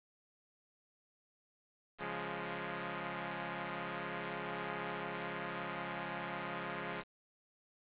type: chord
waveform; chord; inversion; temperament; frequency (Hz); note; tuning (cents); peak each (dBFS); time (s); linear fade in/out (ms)
5% pulse; Db major; none; equal; 138.59 / 174.61 / 207.7; Db3 / F3 / Ab3; 0 / 0 / 0; -34 / -31 / -32; 1.98-7.04; 50
effects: resampled to 8000 Hz + 9-bit

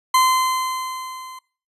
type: tone with level ramp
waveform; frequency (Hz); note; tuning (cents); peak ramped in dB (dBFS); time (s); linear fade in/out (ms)
40% pulse; 1032; C6; -24; -11 to -35; 0.14-1.39; 5
effects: noise-tail reverb RT60 0.4 s tail -21 dB re dry + resampled to 32000 Hz

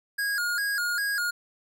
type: tone with vibrato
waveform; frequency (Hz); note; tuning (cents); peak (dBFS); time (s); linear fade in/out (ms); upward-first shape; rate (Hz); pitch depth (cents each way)
square; 1533; G6; -39; -26; 0.18-1.31; 10; square; 2.5; 120
effects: none

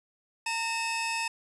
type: tone pair together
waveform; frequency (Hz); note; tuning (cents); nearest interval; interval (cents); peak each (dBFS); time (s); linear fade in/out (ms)
sawtooth; 913.9 / 2585; A#5 / E7; -35 / -34; octave + tritone; 1801; -28; 0.46-1.28; 5
effects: resampled to 24000 Hz

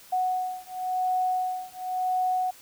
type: beating tone pair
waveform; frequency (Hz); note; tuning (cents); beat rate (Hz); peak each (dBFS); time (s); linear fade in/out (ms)
sine; 738 / 738.94; F#5 / F#5; -5 / -2; 0.94; -28; 0.12-2.51; 10
effects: white hiss -51 dBFS RMS until 2.61 s

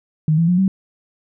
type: tone with pitch steps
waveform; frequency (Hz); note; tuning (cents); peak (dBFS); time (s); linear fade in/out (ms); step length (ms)
sine; 155.4 / 166.55 / 178.51 / 191.32; D#3 / E3 / F3 / G3; -2 / +18 / +38 / -42; -12; 0.28-0.68; 2; 100
effects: none

